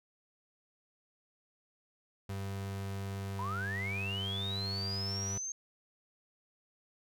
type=tone; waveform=35% pulse; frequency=98 Hz; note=G2; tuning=in tune; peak=-35 dBFS; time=2.29-5.38 s; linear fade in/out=5 ms
type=linear sweep; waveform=sine; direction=up; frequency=932.3 to 6420 Hz; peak=-36 dBFS; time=3.39-5.52 s; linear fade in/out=2 ms
effects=none